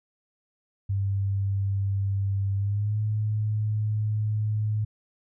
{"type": "tone with pitch glide", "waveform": "sine", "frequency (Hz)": [98.6, 106.9], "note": ["G2", "A2"], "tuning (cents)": [11, -49], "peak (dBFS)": -23, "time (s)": [0.89, 4.85], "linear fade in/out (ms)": 10, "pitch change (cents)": 140, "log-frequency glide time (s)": [2.56, 2.99], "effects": []}